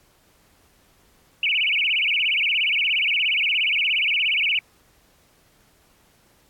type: tone with vibrato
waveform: sine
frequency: 2574 Hz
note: E7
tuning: 42 cents flat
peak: -18 dBFS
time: 1.43-4.59 s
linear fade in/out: 2 ms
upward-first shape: sine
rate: 17 Hz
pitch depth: 270 cents each way
effects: pink hiss -59 dBFS RMS until 6.49 s + AAC 64 kbps